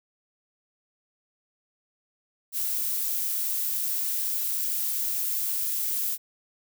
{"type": "noise", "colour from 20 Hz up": "violet", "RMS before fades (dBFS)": -28, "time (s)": [2.52, 6.18], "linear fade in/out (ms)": 50, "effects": []}